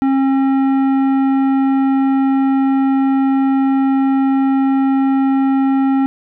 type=tone with tanh clipping; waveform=sine; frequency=269.7 Hz; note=C#4; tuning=47 cents flat; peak=-13 dBFS; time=0.02-6.06 s; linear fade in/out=0 ms; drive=12 dB; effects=none